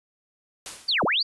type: noise with exponential decay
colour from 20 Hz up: white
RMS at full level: -33 dBFS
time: 0.66-1.11 s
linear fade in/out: 1 ms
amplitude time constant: 96 ms
type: linear two-way sweep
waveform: sine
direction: down then up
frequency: 4843 to 123.47 to 4843 Hz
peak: -20 dBFS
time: 0.88-1.23 s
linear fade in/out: 10 ms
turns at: 1.04 s
effects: resampled to 24000 Hz